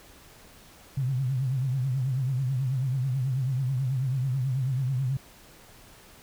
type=tone with vibrato; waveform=sine; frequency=130.81 Hz; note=C3; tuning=in tune; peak=-24 dBFS; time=0.97-5.17 s; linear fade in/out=5 ms; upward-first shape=triangle; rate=9.2 Hz; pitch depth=130 cents each way; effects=pink hiss -52 dBFS RMS until 6.22 s